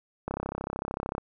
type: click train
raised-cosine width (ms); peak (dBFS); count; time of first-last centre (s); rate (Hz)
1; -17; 31; 0.28-1.181; 33.3
effects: none